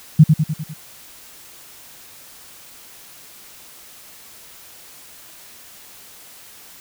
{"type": "tone with echo", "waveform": "sine", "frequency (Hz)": 154.7, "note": "D#3", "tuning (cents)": -10, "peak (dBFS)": -3, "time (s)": [0.19, 0.24], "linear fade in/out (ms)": 10, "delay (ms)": 100, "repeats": 5, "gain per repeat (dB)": -5, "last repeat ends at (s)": 0.74, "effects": ["white hiss -43 dBFS RMS until 6.8 s"]}